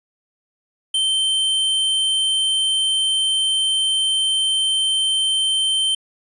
square tone, 3110 Hz, G7, 14 cents flat, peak -17 dBFS, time 0.94-5.95 s, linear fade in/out 5 ms, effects resampled to 24000 Hz

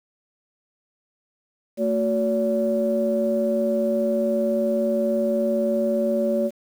sine tone cluster, 225.4 / 368.2 / 571 Hz, A3 / F#4 / D5, +42 / -8 / -49 cents, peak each -23 / -27 / -21 dBFS, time 1.77-6.51 s, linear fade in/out 50 ms, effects tanh soft clip ceiling -10 dBFS + 8-bit

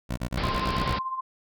15% pulse tone bursts, 61.74 Hz, B1, in tune, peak -21 dBFS, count 8, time 0.09-0.945 s, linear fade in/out 20 ms, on 85 ms, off 25 ms
pink low-pass noise, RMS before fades -30 dBFS, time 0.37-0.99 s, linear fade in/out 5 ms, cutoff 5100 Hz, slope 96 dB/octave
sine tone with tremolo, 1046.5 Hz, C6, in tune, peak -26 dBFS, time 0.43-1.21 s, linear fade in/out 10 ms, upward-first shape sine, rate 16 Hz, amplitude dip 60%
effects none

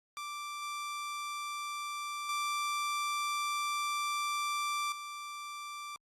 sawtooth tone with level steps, 1174.7 Hz, D6, in tune, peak -35 / -33 / -28 / -37 dBFS, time 0.17-5.96 s, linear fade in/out 0 ms, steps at 0.62 / 2.29 / 4.92 s, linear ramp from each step 2 ms, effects low-pass 11000 Hz 12 dB/octave + Opus 48 kbps

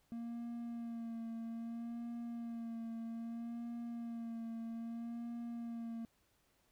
triangle tone with vibrato, 231.8 Hz, A#3, 10 cents flat, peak -39 dBFS, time 0.12-6.05 s, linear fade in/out 0 ms, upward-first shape sine, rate 0.62 Hz, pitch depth 28 cents each way, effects pink hiss -75 dBFS RMS until 6.71 s

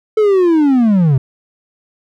triangle linear sweep, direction down, 440 to 123.9 Hz, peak -6 dBFS, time 0.17-1.18 s, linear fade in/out 5 ms, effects none

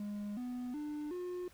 triangle tone with pitch steps, 206 / 247.8 / 298.1 / 358.7 Hz, G#3 / B3 / D4 / F4, -14 / +6 / +26 / +46 cents, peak -36 dBFS, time 0-1.48 s, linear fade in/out 2 ms, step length 370 ms, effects pink hiss -63 dBFS RMS until 1.53 s

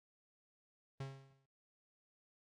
45% pulse tone with exponential decay, 135.4 Hz, C#3, 40 cents flat, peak -40 dBFS, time 1-1.46 s, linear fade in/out 5 ms, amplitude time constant 100 ms, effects low-pass 6000 Hz 12 dB/octave + AAC 48 kbps

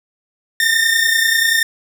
sawtooth tone pair together, 1799 / 1829.4 Hz, A6 / A#6, +38 / -33 cents, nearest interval unison, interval 29 cents, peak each -12 dBFS, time 0.6-1.63 s, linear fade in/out 2 ms, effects none

